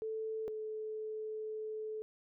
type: tone pair in turn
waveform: sine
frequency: 440 / 433.4 Hz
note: A4 / A4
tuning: 0 / -26 cents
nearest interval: unison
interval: 26 cents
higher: first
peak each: -36 / -38 dBFS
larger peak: first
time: 0.02-0.48 / 0.48-2.02 s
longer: second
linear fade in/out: 0 ms
effects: none